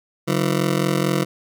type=ring-modulated tone; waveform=20% pulse; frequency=166.1 Hz; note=E3; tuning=13 cents sharp; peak=-10 dBFS; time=0.27-1.25 s; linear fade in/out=20 ms; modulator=22.2 Hz; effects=none